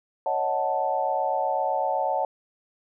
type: chord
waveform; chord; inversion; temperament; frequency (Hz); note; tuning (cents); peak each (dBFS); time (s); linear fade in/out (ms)
sine; D# half-diminished seventh; third; equal; 554.4 / 622.3 / 740 / 880; C#5 / D#5 / F#5 / A5; 0 / 0 / 0 / 0; -29 / -30 / -27 / -27; 0.26-2.25; 2
effects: none